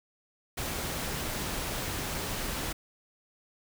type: noise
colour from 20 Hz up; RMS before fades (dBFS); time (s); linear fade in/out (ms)
pink; -34; 0.57-2.73; 10
effects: none